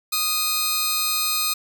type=tone pair together; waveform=10% pulse; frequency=1244.5 / 4186 Hz; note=D#6 / C8; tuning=0 / 0 cents; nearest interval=octave + major sixth; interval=2100 cents; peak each=-16 dBFS; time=0.12-1.54 s; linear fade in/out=10 ms; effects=none